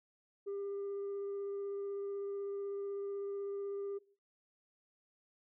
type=tone with vibrato; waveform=sine; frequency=399.5 Hz; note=G4; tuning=33 cents sharp; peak=-35 dBFS; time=0.46-3.99 s; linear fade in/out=20 ms; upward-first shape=sine; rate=16 Hz; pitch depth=9 cents each way; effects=noise-tail reverb RT60 0.5 s tail -23 dB re dry + tanh soft clip ceiling -36 dBFS